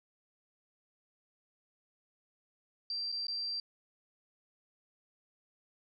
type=tone with dropouts; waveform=sine; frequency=4708 Hz; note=D8; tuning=3 cents sharp; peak=-34 dBFS; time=2.9-3.6 s; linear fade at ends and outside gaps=2 ms; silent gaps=3.119-3.124 / 3.269-3.282 s; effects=none